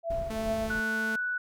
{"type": "tone with tremolo", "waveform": "sine", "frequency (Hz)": 668, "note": "E5", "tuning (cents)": 23, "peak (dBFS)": -27, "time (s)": [0.03, 0.72], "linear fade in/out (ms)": 50, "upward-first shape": "triangle", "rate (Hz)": 2.5, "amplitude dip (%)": 70}
{"type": "noise", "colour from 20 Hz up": "brown", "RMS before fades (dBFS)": -39, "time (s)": [0.1, 0.8], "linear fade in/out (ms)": 5}
{"type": "tone with pitch glide", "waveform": "sawtooth", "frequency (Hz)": [220, 221.5], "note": ["A3", "A3"], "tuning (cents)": [0, 12], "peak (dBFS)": -29, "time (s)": [0.3, 1.16], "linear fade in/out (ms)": 5, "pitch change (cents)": 12, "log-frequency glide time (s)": [0.69, 0.82]}
{"type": "tone", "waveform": "sine", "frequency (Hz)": 1480, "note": "F#6", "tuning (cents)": 0, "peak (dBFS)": -28, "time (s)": [0.7, 1.38], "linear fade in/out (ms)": 5}
{"effects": []}